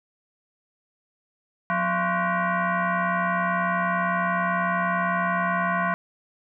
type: tone with frequency modulation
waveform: sine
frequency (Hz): 180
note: F#3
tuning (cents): -47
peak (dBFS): -21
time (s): 1.7-5.94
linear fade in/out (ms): 0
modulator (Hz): 431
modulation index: 3.7
effects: none